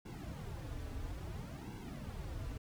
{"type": "noise with flanger", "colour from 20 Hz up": "brown", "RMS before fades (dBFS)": -44, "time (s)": [0.05, 2.58], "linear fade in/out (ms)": 10, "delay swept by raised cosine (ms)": [1.6, 5.7], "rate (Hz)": 0.59, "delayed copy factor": -1, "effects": []}